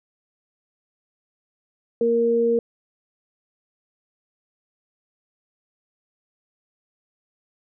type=tone pair together; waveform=sine; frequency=233.1 / 466.2 Hz; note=A#3 / A#4; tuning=0 / 0 cents; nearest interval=octave; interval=1200 cents; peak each=-25 / -17 dBFS; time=2.01-2.59 s; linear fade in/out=2 ms; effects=none